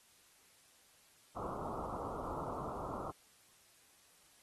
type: low-pass noise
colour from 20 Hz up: white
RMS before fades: -43 dBFS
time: 1.36-3.11 s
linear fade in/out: 5 ms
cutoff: 1300 Hz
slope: 96 dB/octave
effects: white hiss -66 dBFS RMS until 4.42 s + AAC 32 kbps